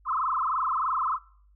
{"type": "tone with frequency modulation", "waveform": "sine", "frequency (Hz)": 1174, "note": "D6", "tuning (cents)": -1, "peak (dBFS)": -24, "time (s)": [0.05, 1.19], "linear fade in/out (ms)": 50, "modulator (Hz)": 23.2, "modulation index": 6.9, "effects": ["noise-tail reverb RT60 0.5 s tail -18 dB re dry", "added 50 Hz sine -56 dBFS peak until 1.55 s"]}